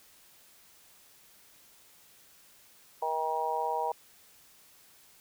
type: harmonic tone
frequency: 158.6 Hz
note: D#3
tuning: 33 cents sharp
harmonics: 3 / 4 / 5 / 6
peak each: -36 / -37 / -33 / -32 dBFS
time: 3.02-3.92 s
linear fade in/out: 5 ms
effects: white hiss -59 dBFS RMS until 5.2 s